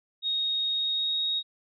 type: tone with pitch glide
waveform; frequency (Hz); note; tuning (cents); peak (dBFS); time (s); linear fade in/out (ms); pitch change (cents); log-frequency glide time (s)
sine; 3738 to 3762; A#7 to A#7; +4 to +15; -25; 0.22-1.43; 50; +11; 0.7-1.18
effects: none